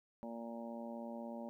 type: harmonic tone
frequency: 116.4 Hz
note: A#2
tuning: 2 cents flat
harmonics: 2 / 3 / 4 / 5 / 6 / 7 / 8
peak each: -45 / -55 / -57 / -48 / -59 / -54 / -56 dBFS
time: 0.23-1.49 s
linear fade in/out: 0 ms
effects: 13-bit